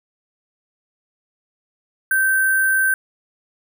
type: tone with sample-and-hold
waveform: sine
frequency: 1552 Hz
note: G6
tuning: 18 cents flat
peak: -14 dBFS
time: 2.11-2.94 s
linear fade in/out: 2 ms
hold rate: 11025 Hz
effects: none